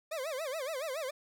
40% pulse tone with vibrato, 579 Hz, D5, 25 cents flat, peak -34 dBFS, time 0.11-1.11 s, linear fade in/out 10 ms, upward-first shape sine, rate 7.1 Hz, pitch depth 230 cents each way, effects none

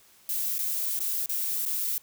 violet noise with dropouts, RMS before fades -29 dBFS, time 0.29-1.98 s, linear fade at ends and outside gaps 2 ms, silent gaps 0.583-0.589 / 0.992-1.003 / 1.26-1.293 / 1.654-1.66 s, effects white hiss -58 dBFS RMS until 2.02 s

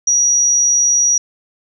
sine tone, 5780 Hz, F#8, 41 cents flat, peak -10 dBFS, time 0.07-1.18 s, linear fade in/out 5 ms, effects none

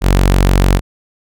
sawtooth tone, 46.66 Hz, F#1, 15 cents sharp, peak -4 dBFS, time 0.01-0.81 s, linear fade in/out 50 ms, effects none

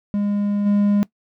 triangle tone with level steps, 204.2 Hz, G#3, 29 cents flat, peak -16 / -12 dBFS, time 0.14-1.03 s, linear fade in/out 0 ms, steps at 0.65 s, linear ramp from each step 20 ms, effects noise-tail reverb RT60 0.1 s tail -20 dB re dry

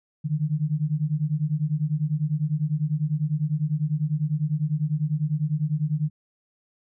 sine beating tone pair, 146.83 / 156.83 Hz, D3 / D#3, 0 / +14 cents, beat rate 10 Hz, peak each -25 dBFS, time 0.24-6.1 s, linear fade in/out 20 ms, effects none

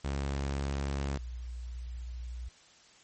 sawtooth / sine tone pair in turn, 69.3 / 60.43 Hz, C#2 / B1, 0 / -37 cents, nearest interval major second, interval 237 cents, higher first, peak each -27 / -37 dBFS, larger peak first, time 0.04-1.18 / 1.18-2.49 s, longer second, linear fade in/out 10 ms, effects white hiss -59 dBFS RMS until 3.03 s + MP3 32 kbps

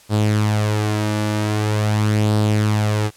sawtooth tone with flanger, 106.1 Hz, G#2, 38 cents sharp, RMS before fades -18 dBFS, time 0.09-3.11 s, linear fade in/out 50 ms, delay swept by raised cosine 0.22 to 3.42 ms, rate 0.44 Hz, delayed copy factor +0.5, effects white hiss -49 dBFS RMS until 3.16 s + low-pass 11000 Hz 12 dB/octave

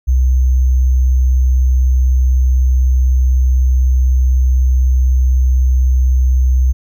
sine tone with sample-and-hold, 64 Hz, C2, 38 cents flat, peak -8 dBFS, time 0.07-6.73 s, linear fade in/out 20 ms, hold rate 6300 Hz, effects none

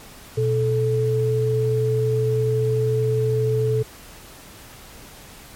sine tone pair together, 121.6 / 435.8 Hz, B2 / A4, -26 / -17 cents, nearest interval octave + minor seventh, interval 2209 cents, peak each -20 dBFS, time 0.37-3.83 s, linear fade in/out 10 ms, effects pink hiss -43 dBFS RMS until 5.55 s + MP3 64 kbps

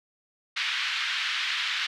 white band-pass noise, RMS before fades -29 dBFS, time 0.56-1.87 s, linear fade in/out 10 ms, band 1400 to 3700 Hz, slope 24 dB/octave, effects none

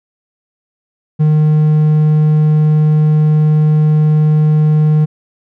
triangle tone, 153.1 Hz, D#3, 28 cents flat, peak -5 dBFS, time 1.19-5.06 s, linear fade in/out 20 ms, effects none

